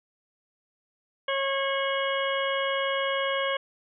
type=harmonic tone with a mistuned harmonic; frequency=546 Hz; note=C#5; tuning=26 cents flat; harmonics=1 / 2 / 3 / 4 / 5 / 6; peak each=-28 / -31 / -33 / -34 / -35 / -36 dBFS; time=1.28-3.57 s; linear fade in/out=5 ms; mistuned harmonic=5; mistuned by=+110 cents; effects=none